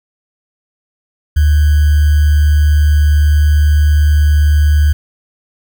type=tone with sample-and-hold; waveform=sine; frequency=74.6 Hz; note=D2; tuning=28 cents sharp; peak=-6 dBFS; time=1.36-4.93 s; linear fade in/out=10 ms; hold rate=1575 Hz; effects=none